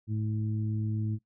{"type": "harmonic tone", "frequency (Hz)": 107.8, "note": "A2", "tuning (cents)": -35, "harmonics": [1, 2, 3], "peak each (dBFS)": [-29, -36, -41], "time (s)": [0.07, 1.19], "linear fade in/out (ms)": 50, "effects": ["noise-tail reverb RT60 0.1 s tail -18 dB re dry"]}